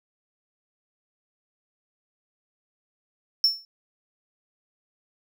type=tone with exponential decay; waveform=triangle; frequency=5400 Hz; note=E8; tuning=41 cents sharp; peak=-12 dBFS; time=3.44-3.65 s; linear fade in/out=1 ms; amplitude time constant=45 ms; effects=none